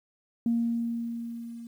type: tone with level ramp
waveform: sine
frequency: 233.1 Hz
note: A#3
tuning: in tune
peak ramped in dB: -21 to -39 dBFS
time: 0.46-1.67 s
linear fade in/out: 2 ms
effects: tanh soft clip ceiling -17 dBFS + 10-bit